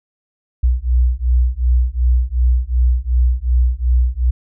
sine beating tone pair, 60.3 / 63 Hz, B1 / B1, -41 / +35 cents, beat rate 2.7 Hz, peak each -14 dBFS, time 0.63-4.31 s, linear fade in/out 10 ms, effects tanh soft clip ceiling -5 dBFS

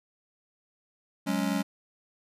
square chord, F# suspended second, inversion none, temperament just, 185 / 208.1 / 277.5 Hz, F#3 / G#3 / C#4, 0 / +4 / +2 cents, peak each -32 / -31 / -31 dBFS, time 1.26-1.63 s, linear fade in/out 20 ms, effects resampled to 32000 Hz

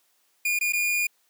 45% pulse tone with dropouts, 2429 Hz, D#7, 42 cents flat, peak -22 dBFS, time 0.45-1.07 s, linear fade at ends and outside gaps 5 ms, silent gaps 0.59-0.61 / 0.724-0.733 s, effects white hiss -67 dBFS RMS until 1.29 s + high-pass 300 Hz 12 dB/octave

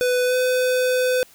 square tone with pitch glide, 497.9 to 505.4 Hz, B4 to B4, +14 to +40 cents, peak -18 dBFS, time 0.01-1.23 s, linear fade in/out 0 ms, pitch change +26 cents, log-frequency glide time 0.25-0.35 s, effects white hiss -51 dBFS RMS until 1.34 s

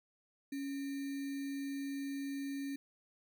sine tone with sample-and-hold, 277.2 Hz, C#4, in tune, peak -37 dBFS, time 0.52-2.76 s, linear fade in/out 5 ms, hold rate 2100 Hz, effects none

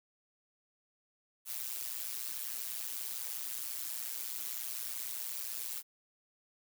blue noise with amplitude modulation, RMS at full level -36 dBFS, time 1.45-5.83 s, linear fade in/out 50 ms, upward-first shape sine, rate 120 Hz, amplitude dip 90%, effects none

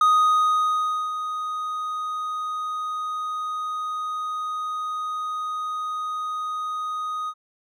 triangle tone with ADSR envelope, 1246 Hz, D#6, 2 cents sharp, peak -12 dBFS, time 0.01-7.34 s, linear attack 3 ms, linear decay 1100 ms, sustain -12 dB, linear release 57 ms, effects none

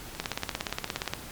two click trains, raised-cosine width 0.2 ms, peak -11 / -23 dBFS, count 17 / 11, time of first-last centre 0.2-1.136 / 0.15-1.059 s, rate 17.1 / 11 Hz, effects pink hiss -43 dBFS RMS until 1.31 s + MP3 96 kbps

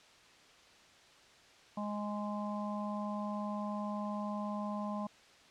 harmonic tone, 207.7 Hz, G#3, in tune, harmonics 1 / 3 / 4 / 5, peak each -37 / -43 / -45 / -43 dBFS, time 1.77-5.07 s, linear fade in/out 5 ms, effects white hiss -60 dBFS RMS until 5.5 s + low-pass 5000 Hz 12 dB/octave

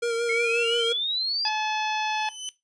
square tone with vibrato, 466.2 Hz, A#4, in tune, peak -24 dBFS, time 0.02-0.93 s, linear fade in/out 10 ms, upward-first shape sine, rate 5.7 Hz, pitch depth 28 cents each way
sine exponential sweep, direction up, 2155 to 4978 Hz, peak -24 dBFS, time 0.29-1.49 s, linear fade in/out 5 ms
harmonic tone, 860 Hz, A5, 40 cents flat, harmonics 1 / 2 / 3 / 4 / 5 / 6 / 7, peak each -27 / -32 / -32 / -35 / -42 / -42 / -43 dBFS, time 1.45-2.29 s, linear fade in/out 2 ms
25% pulse tone with exponential growth, 3023 Hz, F#7, 36 cents sharp, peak -25 dBFS, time 1.93-2.49 s, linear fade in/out 0 ms, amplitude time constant 120 ms
effects noise-tail reverb RT60 0.2 s tail -18 dB re dry + resampled to 22050 Hz

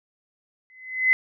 sine tone with exponential growth, 2035 Hz, C7, 49 cents flat, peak -12 dBFS, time 0.7-1.13 s, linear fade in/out 0 ms, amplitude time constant 93 ms, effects none

